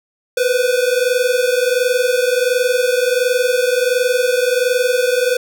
square tone pair together, 487.6 / 509 Hz, B4 / C5, -22 / -48 cents, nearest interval minor second, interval 74 cents, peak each -17 dBFS, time 0.37-5.37 s, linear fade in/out 5 ms, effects none

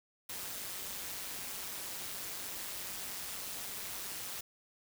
white noise with amplitude modulation, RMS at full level -39 dBFS, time 0.29-4.41 s, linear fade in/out 5 ms, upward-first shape sine, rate 193 Hz, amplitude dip 65%, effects none

